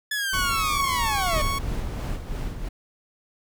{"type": "linear sweep", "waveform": "sawtooth", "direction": "down", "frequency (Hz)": [1730, 587.3], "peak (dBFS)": -21, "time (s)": [0.11, 1.42], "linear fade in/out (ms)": 5}
{"type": "tone", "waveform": "sawtooth", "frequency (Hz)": 1108.7, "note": "C#6", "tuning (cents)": 0, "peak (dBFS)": -22, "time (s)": [0.33, 1.59], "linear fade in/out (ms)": 10}
{"type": "noise", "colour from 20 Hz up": "brown", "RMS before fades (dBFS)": -32, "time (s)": [0.33, 2.16], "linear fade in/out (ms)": 0}
{"type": "noise with tremolo", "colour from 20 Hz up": "brown", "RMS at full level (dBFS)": -28, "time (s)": [1.32, 2.69], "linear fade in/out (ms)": 10, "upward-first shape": "sine", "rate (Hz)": 3, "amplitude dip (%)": 55}
{"effects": []}